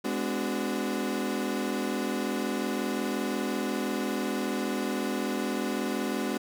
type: chord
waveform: 35% pulse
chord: G# half-diminished seventh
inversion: none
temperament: equal with one note detuned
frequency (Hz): 207.7 / 253.4 / 293.7 / 370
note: G#3 / B3 / D4 / F#4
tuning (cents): 0 / +45 / 0 / 0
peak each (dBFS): -32 / -31 / -33 / -33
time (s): 0.04-6.38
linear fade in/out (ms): 10
effects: none